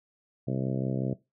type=harmonic tone; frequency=65.41 Hz; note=C2; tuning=in tune; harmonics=2 / 3 / 4 / 5 / 6 / 7 / 8 / 9 / 10; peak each=-30 / -34 / -36 / -38 / -40 / -41 / -42 / -43 / -44 dBFS; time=0.47-1.14 s; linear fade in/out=10 ms; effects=noise-tail reverb RT60 0.2 s tail -17 dB re dry